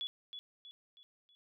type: tone with echo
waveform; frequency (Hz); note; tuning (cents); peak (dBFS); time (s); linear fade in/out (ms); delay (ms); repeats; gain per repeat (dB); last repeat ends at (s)
sine; 3406; G#7; +43; -36; 0.01-0.07; 0; 320; 4; -7; 1.35
effects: none